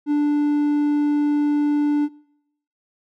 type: tone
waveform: triangle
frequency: 293.7 Hz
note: D4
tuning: in tune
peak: -14 dBFS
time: 0.06-2.09 s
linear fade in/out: 50 ms
effects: noise-tail reverb RT60 0.8 s tail -24 dB re dry